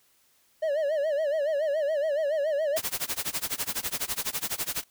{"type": "tone with vibrato", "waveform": "triangle", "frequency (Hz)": 599, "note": "D5", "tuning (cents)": 34, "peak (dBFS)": -22, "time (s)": [0.62, 2.78], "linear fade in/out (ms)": 10, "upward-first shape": "sine", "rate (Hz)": 7.1, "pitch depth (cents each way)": 130}
{"type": "noise with tremolo", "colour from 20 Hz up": "white", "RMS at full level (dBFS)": -28, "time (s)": [2.76, 4.84], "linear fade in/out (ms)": 10, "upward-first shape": "sine", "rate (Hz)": 12, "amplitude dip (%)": 95}
{"effects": ["white hiss -65 dBFS RMS until 4.9 s"]}